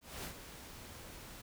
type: noise with ADSR envelope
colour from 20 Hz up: pink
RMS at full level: -42 dBFS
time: 0.01-1.42 s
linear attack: 230 ms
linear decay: 92 ms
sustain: -9 dB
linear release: 14 ms
effects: none